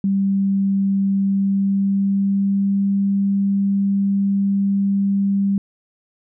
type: tone with pitch glide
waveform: sine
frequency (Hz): 196 to 197.93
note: G3 to G3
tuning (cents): 0 to +17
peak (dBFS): -15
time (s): 0.04-5.58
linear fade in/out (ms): 2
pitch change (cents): +17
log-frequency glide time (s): 1.17-2.87
effects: none